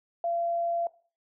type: tone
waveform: sine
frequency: 683 Hz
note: F5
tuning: 39 cents flat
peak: -26 dBFS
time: 0.24-0.87 s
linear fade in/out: 2 ms
effects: noise-tail reverb RT60 0.4 s tail -19 dB re dry